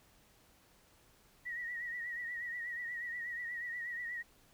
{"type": "tone with vibrato", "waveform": "sine", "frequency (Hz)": 1909, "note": "A#6", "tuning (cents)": 41, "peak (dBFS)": -38, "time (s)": [1.45, 4.23], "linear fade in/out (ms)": 20, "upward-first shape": "triangle", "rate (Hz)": 8.3, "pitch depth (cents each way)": 69, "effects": ["pink hiss -66 dBFS RMS until 4.53 s"]}